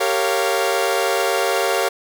sawtooth chord, G half-diminished seventh, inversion none, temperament equal with one note detuned, 392 / 461.1 / 554.4 / 698.5 Hz, G4 / Bb4 / Db5 / F5, 0 / -19 / 0 / 0 cents, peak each -19 dBFS, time 0-1.89 s, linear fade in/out 10 ms, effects none

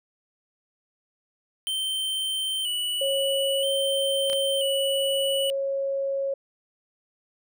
square tone with vibrato, 3030 Hz, F#7, 40 cents sharp, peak -26 dBFS, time 1.67-5.5 s, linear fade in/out 0 ms, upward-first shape square, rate 0.51 Hz, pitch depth 46 cents each way
sine tone, 548 Hz, C#5, 20 cents flat, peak -24 dBFS, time 3.01-6.34 s, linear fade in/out 5 ms
clicks, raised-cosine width 0.2 ms, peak -18 dBFS, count 2, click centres 4.299 / 4.331 s
effects none

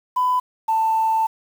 sine tone pair in turn, 1001 / 888.6 Hz, B5 / A5, +23 / +17 cents, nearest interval major second, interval 206 cents, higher first, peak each -15 dBFS, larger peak neither, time 0.16-0.4 / 0.68-1.27 s, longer second, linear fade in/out 10 ms, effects tanh soft clip ceiling -12 dBFS + 7-bit

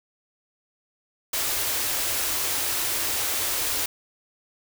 white band-stop noise, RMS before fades -26 dBFS, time 1.33-3.86 s, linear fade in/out 5 ms, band 130 to 260 Hz, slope 48 dB/octave, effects none

